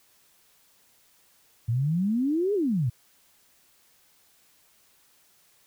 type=exponential two-way sweep; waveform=sine; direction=up then down; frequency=110 to 426.9 to 110 Hz; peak=-22 dBFS; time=1.68-2.9 s; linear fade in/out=10 ms; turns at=2.54 s; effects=white hiss -62 dBFS RMS until 5.66 s